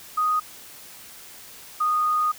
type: tone pair in turn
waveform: sine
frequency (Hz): 1244.5 / 1235.2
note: D#6 / D#6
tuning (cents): 0 / -13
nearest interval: unison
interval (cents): 13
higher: first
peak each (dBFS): -19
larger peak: neither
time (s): 0.17-0.4 / 1.8-2.32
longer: second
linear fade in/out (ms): 10
effects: white hiss -44 dBFS RMS until 2.38 s